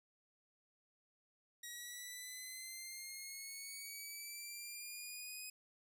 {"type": "linear sweep", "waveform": "10% pulse", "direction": "up", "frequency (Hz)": [1900, 2514], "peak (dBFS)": -38, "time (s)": [1.63, 5.5], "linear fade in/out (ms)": 5, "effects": []}